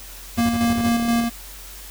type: tone with tremolo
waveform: square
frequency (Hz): 233.9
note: A#3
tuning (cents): +6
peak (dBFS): -17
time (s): 0.37-1.3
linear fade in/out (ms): 20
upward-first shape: square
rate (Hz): 4.2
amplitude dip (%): 35
type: tone bursts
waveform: 40% pulse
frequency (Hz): 92.5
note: F#2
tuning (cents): 0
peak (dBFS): -25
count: 7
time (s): 0.37-0.894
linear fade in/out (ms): 5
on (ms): 44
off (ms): 36
type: click train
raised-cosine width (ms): 2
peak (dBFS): -21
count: 23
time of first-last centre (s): 0.65-1.24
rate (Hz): 37.3
effects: added 46 Hz sine -40 dBFS peak until 1.9 s + white hiss -40 dBFS RMS until 1.9 s